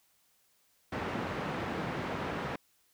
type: band-pass noise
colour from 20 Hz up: pink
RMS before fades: -36 dBFS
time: 0.92-2.56 s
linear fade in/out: 5 ms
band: 130 to 1900 Hz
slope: 12 dB/octave
effects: white hiss -70 dBFS RMS until 2.93 s